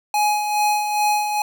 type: tone with tremolo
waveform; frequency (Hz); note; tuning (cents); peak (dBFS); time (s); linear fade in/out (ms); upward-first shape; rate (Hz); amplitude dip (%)
square; 838; G#5; +15; -16; 0.14-1.42; 2; sine; 2.4; 50
effects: 8-bit